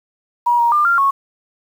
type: tone with pitch steps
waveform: sine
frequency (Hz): 958 / 942 / 1198 / 1387 / 1101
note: A#5 / A#5 / D6 / F6 / C#6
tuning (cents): +47 / +18 / +34 / -12 / -12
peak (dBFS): -11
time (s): 0.46-1.11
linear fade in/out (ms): 10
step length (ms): 130
effects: 7-bit